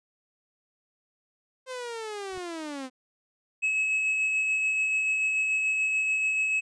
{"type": "linear sweep", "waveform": "sawtooth", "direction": "down", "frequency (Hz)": [523.3, 251.4], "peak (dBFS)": -30, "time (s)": [1.66, 2.9], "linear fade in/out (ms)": 50}
{"type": "noise with exponential growth", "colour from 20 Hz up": "brown", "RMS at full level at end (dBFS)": -40, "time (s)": [2.28, 2.38], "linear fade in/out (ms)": 1, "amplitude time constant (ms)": 21}
{"type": "tone with tremolo", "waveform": "triangle", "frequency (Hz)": 2576, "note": "E7", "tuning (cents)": -41, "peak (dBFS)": -21, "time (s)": [3.62, 6.61], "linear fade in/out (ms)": 20, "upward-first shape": "sine", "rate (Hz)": 6.9, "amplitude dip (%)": 25}
{"effects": ["resampled to 22050 Hz"]}